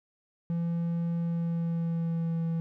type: tone with pitch glide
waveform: triangle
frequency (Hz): 169.1 to 165.24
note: E3 to E3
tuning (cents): +44 to +4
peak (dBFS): -25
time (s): 0.5-2.6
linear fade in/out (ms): 0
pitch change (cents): -40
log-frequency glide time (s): 1.16-2.45
effects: none